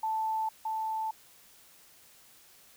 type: tone pair in turn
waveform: sine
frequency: 880 / 880 Hz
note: A5 / A5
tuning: 0 / 0 cents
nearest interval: unison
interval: 0 cents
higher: neither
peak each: -28 / -30 dBFS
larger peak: first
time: 0.03-0.49 / 0.65-1.11 s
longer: neither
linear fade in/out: 5 ms
effects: white hiss -58 dBFS RMS until 2.76 s